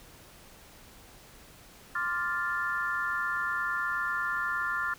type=chord; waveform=sine; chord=D minor seventh; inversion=third; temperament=equal; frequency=1046.5 / 1174.7 / 1396.9 / 1760 Hz; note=C6 / D6 / F6 / A6; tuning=0 / 0 / 0 / 0 cents; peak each=-37 / -37 / -31 / -33 dBFS; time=1.95-4.94 s; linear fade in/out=5 ms; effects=pink hiss -53 dBFS RMS until 4.98 s